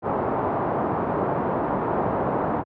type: low-pass noise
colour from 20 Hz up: white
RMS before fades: -24 dBFS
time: 0.02-2.64 s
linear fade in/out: 50 ms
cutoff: 980 Hz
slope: 24 dB/octave
effects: high-pass 100 Hz 12 dB/octave